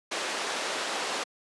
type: band-pass noise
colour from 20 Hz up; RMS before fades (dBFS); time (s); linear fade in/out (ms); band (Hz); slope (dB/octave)
pink; -32; 0.11-1.24; 10; 440 to 6600; 12
effects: high-pass 200 Hz 12 dB/octave + resampled to 24000 Hz